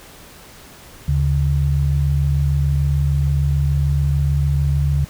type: tone pair together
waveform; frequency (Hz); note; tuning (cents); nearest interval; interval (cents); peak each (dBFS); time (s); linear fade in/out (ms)
sine; 74.4 / 141.1; D2 / C#3; +23 / +31; major seventh; 1108; -17; 1.08-5.05; 5
effects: pink hiss -42 dBFS RMS until 5.09 s